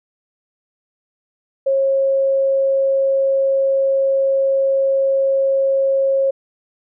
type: tone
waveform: sine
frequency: 542 Hz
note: C#5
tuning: 39 cents flat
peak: -13 dBFS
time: 1.66-6.31 s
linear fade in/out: 10 ms
effects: none